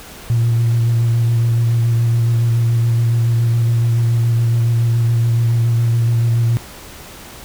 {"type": "tone with vibrato", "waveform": "sine", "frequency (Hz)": 116.54, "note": "A#2", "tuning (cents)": 0, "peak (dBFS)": -10, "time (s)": [0.3, 6.57], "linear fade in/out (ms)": 0, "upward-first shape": "square", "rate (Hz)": 7.1, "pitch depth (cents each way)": 14, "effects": ["tanh soft clip ceiling -9 dBFS", "pink hiss -36 dBFS RMS until 7.44 s"]}